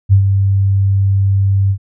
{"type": "tone with ADSR envelope", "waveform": "sine", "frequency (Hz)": 98, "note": "G2", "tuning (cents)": 0, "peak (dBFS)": -3, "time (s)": [0.09, 1.78], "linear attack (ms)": 36, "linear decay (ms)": 93, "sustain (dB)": -6, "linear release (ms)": 75, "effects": []}